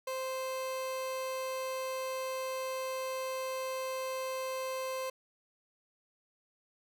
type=tone; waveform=30% pulse; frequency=522 Hz; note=C5; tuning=4 cents flat; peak=-32 dBFS; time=0.07-5.1 s; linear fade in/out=5 ms; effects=none